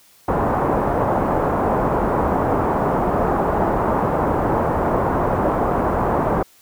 white low-pass noise, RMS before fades -19 dBFS, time 0.28-6.43 s, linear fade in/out 5 ms, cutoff 1000 Hz, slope 24 dB/octave, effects white hiss -52 dBFS RMS until 6.61 s

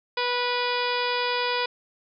harmonic tone, 490 Hz, B4, 14 cents flat, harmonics 1 / 2 / 3 / 4 / 5 / 6 / 7 / 8 / 9 / 10, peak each -29 / -28 / -33 / -35 / -32 / -37 / -34 / -37 / -40 / -35 dBFS, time 0.17-1.66 s, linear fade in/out 5 ms, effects none

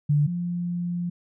sine tone pair in turn, 147 / 174.81 Hz, D3 / F3, +2 / +2 cents, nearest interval minor third, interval 300 cents, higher second, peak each -17 / -25 dBFS, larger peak first, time 0.09-0.27 / 0.27-1.1 s, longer second, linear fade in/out 10 ms, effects none

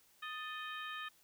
harmonic tone with a mistuned harmonic, 622.3 Hz, D#5, in tune, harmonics 2 / 3 / 4 / 5 / 6, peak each -45 / -46 / -50 / -50 / -53 dBFS, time 0.22-1.09 s, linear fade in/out 10 ms, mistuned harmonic 3, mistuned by -94 cents, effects white hiss -68 dBFS RMS until 1.23 s

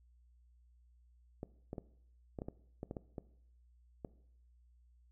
clicks, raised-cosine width 2 ms, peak -28 dBFS, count 11, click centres 1.431 / 1.731 / 1.782 / 2.388 / 2.419 / 2.485 / 2.831 / 2.911 / 2.968 / 3.182 / 4.048 s, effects noise-tail reverb RT60 0.7 s tail -19 dB re dry + added 60 Hz sine -63 dBFS peak until 5.11 s

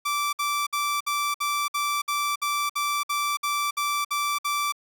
sawtooth tone bursts, 1166 Hz, D6, 13 cents flat, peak -20 dBFS, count 14, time 0.05-4.724 s, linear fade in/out 10 ms, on 280 ms, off 58 ms, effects none

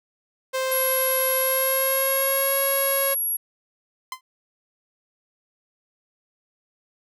sawtooth tone with pitch glide, 523.3 to 548.7 Hz, C5 to C#5, 0 to -18 cents, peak -19 dBFS, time 0.53-3.15 s, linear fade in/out 20 ms, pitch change +82 cents, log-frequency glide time 1.38-2.58 s
sine tone, 11290 Hz, F9, 18 cents sharp, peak -22 dBFS, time 0.71-3.37 s, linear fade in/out 10 ms
sawtooth tone with exponential decay, 1033 Hz, C6, 22 cents flat, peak -22 dBFS, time 4.12-4.21 s, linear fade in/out 2 ms, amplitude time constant 19 ms
effects none

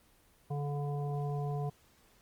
harmonic tone, 144.2 Hz, D3, 31 cents flat, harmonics 1 / 3 / 5 / 7, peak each -33 / -41 / -42 / -50 dBFS, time 0.5-1.7 s, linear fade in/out 10 ms, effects pink hiss -65 dBFS RMS until 2.21 s + Opus 24 kbps

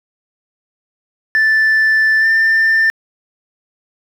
sine tone with pitch glide, 1760 to 1789.7 Hz, A6 to A6, 0 to +29 cents, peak -7 dBFS, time 1.35-2.9 s, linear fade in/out 0 ms, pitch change +29 cents, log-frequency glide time 2.2-2.26 s, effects tanh soft clip ceiling -8 dBFS + 7-bit

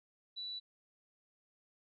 sine tone, 3951 Hz, B7, in tune, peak -40 dBFS, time 0.36-0.6 s, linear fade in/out 20 ms, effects none

